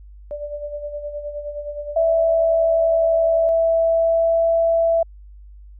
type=tone with tremolo; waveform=sine; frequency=587.3 Hz; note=D5; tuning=in tune; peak=-24 dBFS; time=0.31-3.49 s; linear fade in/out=0 ms; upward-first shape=sine; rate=9.6 Hz; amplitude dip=60%
type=tone with pitch glide; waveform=sine; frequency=659 to 664 Hz; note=E5 to E5; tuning=-1 to +12 cents; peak=-14 dBFS; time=1.96-5.03 s; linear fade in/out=5 ms; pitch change=+13 cents; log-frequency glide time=3.79-4.48 s
effects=added 50 Hz sine -39 dBFS peak until 5.79 s